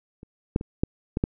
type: clicks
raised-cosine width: 3 ms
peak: -29 / -7 / -21 / -8 / -12 / -9 dBFS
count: 6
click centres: 0.231 / 0.561 / 0.611 / 0.835 / 1.171 / 1.239 s
effects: none